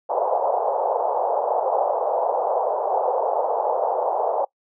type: band-pass noise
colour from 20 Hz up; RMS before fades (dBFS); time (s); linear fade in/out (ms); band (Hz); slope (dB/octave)
white; -22; 0.09-4.45; 10; 470 to 890; 48
effects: noise-tail reverb RT60 0.1 s tail -24 dB re dry